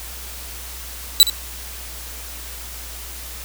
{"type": "tone with echo", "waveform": "sawtooth", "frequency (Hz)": 3951, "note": "B7", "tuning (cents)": 0, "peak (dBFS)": -3, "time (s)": [1.2, 1.23], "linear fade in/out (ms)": 0, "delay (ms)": 68, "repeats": 1, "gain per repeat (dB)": -12, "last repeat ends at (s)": 1.298, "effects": ["added 60 Hz sine -36 dBFS peak until 3.44 s", "white hiss -35 dBFS RMS until 3.44 s"]}